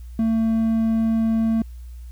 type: tone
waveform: triangle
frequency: 224.4 Hz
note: A3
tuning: 34 cents sharp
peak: -15 dBFS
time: 0.19-1.62 s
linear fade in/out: 2 ms
effects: added 60 Hz sine -34 dBFS peak until 2.11 s + white hiss -59 dBFS RMS until 2.11 s